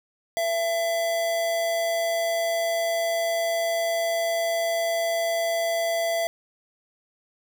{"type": "tone with amplitude modulation", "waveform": "square", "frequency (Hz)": 670, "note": "E5", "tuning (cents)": 28, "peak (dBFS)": -22, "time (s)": [0.37, 6.27], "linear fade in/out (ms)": 0, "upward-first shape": "sine", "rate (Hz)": 192, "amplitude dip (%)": 30, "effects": []}